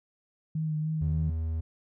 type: tone with vibrato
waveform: sine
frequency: 155.56 Hz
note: D#3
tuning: in tune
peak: -27 dBFS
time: 0.55-1.3 s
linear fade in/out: 5 ms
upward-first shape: sine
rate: 3.4 Hz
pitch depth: 27 cents each way
type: tone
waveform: triangle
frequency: 80.5 Hz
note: E2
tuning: 41 cents flat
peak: -26 dBFS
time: 1.01-1.61 s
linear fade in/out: 10 ms
effects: none